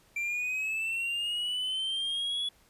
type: linear sweep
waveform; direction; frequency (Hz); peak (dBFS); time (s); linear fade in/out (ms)
triangle; up; 2349 to 3400; -28; 0.16-2.49; 5
effects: pink hiss -63 dBFS RMS until 2.69 s + resampled to 32000 Hz